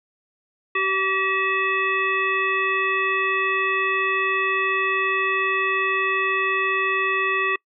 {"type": "harmonic tone with a mistuned harmonic", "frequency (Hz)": 383.7, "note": "G4", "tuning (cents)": -37, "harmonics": [1, 3, 5, 7, 9], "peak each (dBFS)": [-27, -24, -24, -25, -39], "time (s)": [0.75, 7.56], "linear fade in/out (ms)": 5, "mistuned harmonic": 7, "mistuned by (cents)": -59, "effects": ["noise-tail reverb RT60 0.1 s tail -26 dB re dry"]}